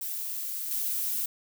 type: noise with level steps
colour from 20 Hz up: violet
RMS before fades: -34 / -30 dBFS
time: 0.01-1.26 s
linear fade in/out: 5 ms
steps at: 0.71 s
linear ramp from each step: 2 ms
effects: none